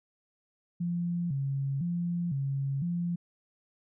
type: tone with vibrato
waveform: sine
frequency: 154.3 Hz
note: D#3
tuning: 14 cents flat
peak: -28 dBFS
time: 0.8-3.16 s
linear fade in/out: 10 ms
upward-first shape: square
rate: 0.99 Hz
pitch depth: 200 cents each way
effects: none